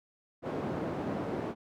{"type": "band-pass noise", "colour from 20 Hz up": "white", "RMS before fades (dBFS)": -35, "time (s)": [0.42, 1.55], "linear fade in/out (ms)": 50, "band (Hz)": [120, 510], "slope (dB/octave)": 12, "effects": []}